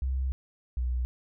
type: tone pair in turn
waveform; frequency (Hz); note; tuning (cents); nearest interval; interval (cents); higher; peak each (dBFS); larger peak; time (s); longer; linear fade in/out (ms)
sine; 65.41 / 61.76; C2 / B1; 0 / +1; minor second; 99; first; -26; neither; 0.02-0.32 / 0.77-1.05; first; 0
effects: none